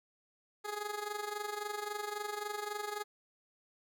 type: tone with amplitude modulation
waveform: 15% pulse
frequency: 416.8 Hz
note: G#4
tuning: 6 cents sharp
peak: -28 dBFS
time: 0.64-3.04 s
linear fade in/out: 20 ms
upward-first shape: sine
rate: 23.7 Hz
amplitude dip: 70%
effects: none